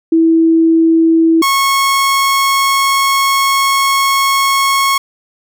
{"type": "tone pair in turn", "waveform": ["sine", "sawtooth"], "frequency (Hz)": [326.8, 1095.7], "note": ["E4", "C#6"], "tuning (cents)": [-15, -20], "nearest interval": "octave + major sixth", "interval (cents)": 2095, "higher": "second", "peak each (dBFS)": -6, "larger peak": "neither", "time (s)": [[0.12, 1.42], [1.42, 4.98]], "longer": "second", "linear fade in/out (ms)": 5, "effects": []}